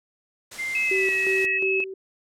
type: noise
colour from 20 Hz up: white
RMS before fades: -38 dBFS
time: 0.51-1.46 s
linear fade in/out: 10 ms
type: tone with pitch glide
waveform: sine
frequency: 2093 to 1908.2 Hz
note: C7 to A#6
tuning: 0 to +40 cents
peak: -26 dBFS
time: 0.58-1.59 s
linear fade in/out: 20 ms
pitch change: -160 cents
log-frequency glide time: 0.84-1.14 s
type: tone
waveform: sine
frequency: 2585 Hz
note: E7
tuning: 34 cents flat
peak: -22 dBFS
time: 0.75-1.84 s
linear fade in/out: 2 ms
type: tone with tremolo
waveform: sine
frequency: 382.7 Hz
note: G4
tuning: 42 cents flat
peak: -23 dBFS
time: 0.91-1.94 s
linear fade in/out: 5 ms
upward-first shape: square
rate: 2.8 Hz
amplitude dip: 65%
effects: low-pass 9000 Hz 12 dB/octave